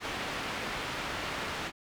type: low-pass noise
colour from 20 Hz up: white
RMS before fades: -36 dBFS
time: 0-1.72 s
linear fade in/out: 50 ms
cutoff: 2400 Hz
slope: 12 dB/octave
effects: none